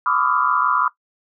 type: tone cluster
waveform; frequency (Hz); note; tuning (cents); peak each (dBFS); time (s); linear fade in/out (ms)
sine; 1004 / 1134 / 1180 / 1255 / 1390; B5 / C#6 / D6 / D#6 / F6; +28 / +39 / +8 / +15 / -9; -22; 0.06-0.88; 2
effects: noise-tail reverb RT60 0.1 s tail -17 dB re dry